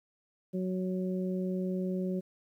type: harmonic tone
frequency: 185 Hz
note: F#3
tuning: in tune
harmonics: 1 / 2 / 3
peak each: -31 / -36 / -41 dBFS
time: 0.53-2.21 s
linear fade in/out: 20 ms
effects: 11-bit